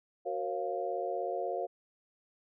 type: chord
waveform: sine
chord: Gb major seventh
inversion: none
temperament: equal with one note detuned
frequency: 370 / 466.2 / 542.6 / 698.5 Hz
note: Gb4 / Bb4 / Db5 / F5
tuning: 0 / 0 / -37 / 0 cents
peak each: -39 / -38 / -37 / -36 dBFS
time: 0.25-1.67 s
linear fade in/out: 20 ms
effects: none